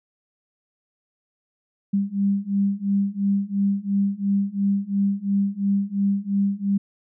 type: beating tone pair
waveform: sine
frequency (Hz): 197.4 / 200.3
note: G3 / G3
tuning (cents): +12 / +38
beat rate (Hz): 2.9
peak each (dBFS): -23 / -22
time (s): 1.93-6.78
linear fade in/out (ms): 10
effects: none